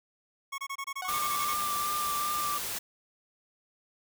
25% pulse tone bursts, 1100 Hz, C#6, 14 cents flat, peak -30 dBFS, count 12, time 0.52-1.539 s, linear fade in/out 10 ms, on 62 ms, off 25 ms
sawtooth tone with exponential decay, 740 Hz, F#5, in tune, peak -29 dBFS, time 1.02-1.27 s, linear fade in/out 2 ms, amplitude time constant 54 ms
triangle tone with vibrato, 1185 Hz, D6, 15 cents sharp, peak -28 dBFS, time 1.08-2.58 s, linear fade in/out 5 ms, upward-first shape sine, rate 2.6 Hz, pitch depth 18 cents each way
white noise, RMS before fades -35 dBFS, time 1.08-2.79 s, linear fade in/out 10 ms
effects none

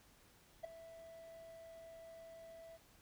triangle tone with ADSR envelope, 659.3 Hz, E5, in tune, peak -36 dBFS, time 0.63-2.78 s, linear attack 15 ms, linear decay 7 ms, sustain -15 dB, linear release 27 ms, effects pink hiss -67 dBFS RMS until 3.01 s

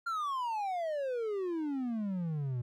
triangle exponential sweep, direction down, 1406 to 117.9 Hz, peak -30 dBFS, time 0.06-2.62 s, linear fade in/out 10 ms, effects none

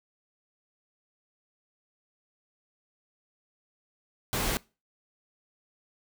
pink noise, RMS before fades -29 dBFS, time 4.33-4.57 s, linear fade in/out 0 ms, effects noise-tail reverb RT60 0.3 s tail -23 dB re dry

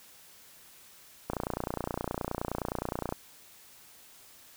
click train, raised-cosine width 1 ms, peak -17 dBFS, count 55, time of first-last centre 1.3-3.124 s, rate 29.6 Hz, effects white hiss -55 dBFS RMS until 4.56 s

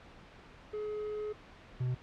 triangle tone pair in turn, 423.2 / 125.82 Hz, G#4 / B2, +33 / +33 cents, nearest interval octave + major sixth, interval 2100 cents, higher first, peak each -33 / -28 dBFS, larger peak second, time 0.73-1.33 / 1.8-1.95 s, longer first, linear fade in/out 10 ms, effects pink hiss -54 dBFS RMS until 2.02 s + low-pass 3000 Hz 12 dB/octave

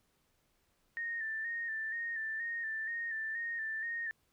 sine tone with vibrato, 1813 Hz, A#6, 49 cents flat, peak -35 dBFS, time 0.97-4.11 s, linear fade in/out 0 ms, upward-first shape square, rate 2.1 Hz, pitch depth 40 cents each way, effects pink hiss -75 dBFS RMS until 4.32 s

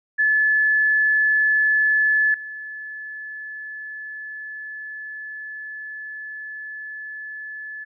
sine tone with level steps, 1726 Hz, A6, 34 cents flat, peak -15 / -31 dBFS, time 0.18-7.85 s, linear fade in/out 20 ms, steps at 2.34 s, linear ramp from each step 2 ms, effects none

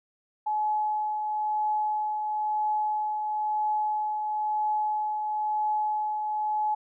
sine tone with tremolo, 851 Hz, G#5, 42 cents sharp, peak -23 dBFS, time 0.46-6.75 s, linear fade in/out 10 ms, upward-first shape triangle, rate 1 Hz, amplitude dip 40%, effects none

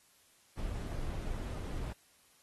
brown noise, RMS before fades -38 dBFS, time 0.57-1.93 s, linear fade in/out 10 ms, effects white hiss -66 dBFS RMS until 2.42 s + AAC 32 kbps

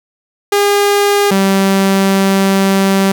sawtooth tone pair in turn, 406 / 194.28 Hz, G#4 / G3, -39 / -15 cents, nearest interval octave + minor second, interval 1276 cents, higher first, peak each -5 dBFS, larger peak neither, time 0.52-1.31 / 1.31-3.12 s, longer second, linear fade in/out 5 ms, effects none

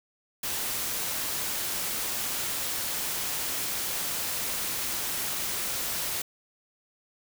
white noise, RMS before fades -31 dBFS, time 0.43-6.22 s, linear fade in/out 5 ms, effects none

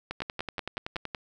two click trains, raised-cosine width 0.3 ms, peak -16 / -17 dBFS, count 5 / 12, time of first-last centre 0.22-0.965 / 0.11-1.148 s, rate 5.37 / 10.6 Hz, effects none

